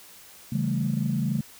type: chord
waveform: sine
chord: A dominant seventh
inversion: first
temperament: equal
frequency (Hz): 138.59 / 164.81 / 196 / 220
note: C#3 / E3 / G3 / A3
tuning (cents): 0 / 0 / 0 / 0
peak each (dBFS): -27 / -30 / -29 / -28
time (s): 0.52-1.41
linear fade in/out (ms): 5
effects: tanh soft clip ceiling -14 dBFS + white hiss -49 dBFS RMS until 1.59 s